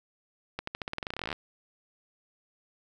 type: accelerating click train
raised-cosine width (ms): 0.3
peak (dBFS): -17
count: 21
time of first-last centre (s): 0.59-1.328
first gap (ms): 84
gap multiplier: 0.9
effects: none